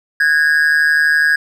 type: tone with amplitude modulation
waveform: triangle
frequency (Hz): 1648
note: G#6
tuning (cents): -14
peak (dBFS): -5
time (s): 0.2-1.36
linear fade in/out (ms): 5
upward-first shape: sine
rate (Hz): 152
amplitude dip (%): 75
effects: none